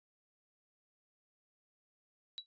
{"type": "tone with exponential decay", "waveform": "sine", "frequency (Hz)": 3912, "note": "B7", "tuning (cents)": -17, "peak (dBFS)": -36, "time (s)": [2.38, 2.46], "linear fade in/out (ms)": 0, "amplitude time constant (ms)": 17, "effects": ["resampled to 16000 Hz"]}